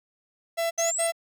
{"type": "tone bursts", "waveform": "45% pulse", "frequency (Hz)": 669, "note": "E5", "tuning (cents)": 25, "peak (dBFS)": -24, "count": 3, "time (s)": [0.57, 1.122], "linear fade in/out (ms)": 20, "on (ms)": 140, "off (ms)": 66}
{"type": "exponential sweep", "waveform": "sine", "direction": "up", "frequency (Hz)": [6130, 8890], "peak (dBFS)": -26, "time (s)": [0.78, 1.07], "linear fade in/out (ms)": 2}
{"effects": []}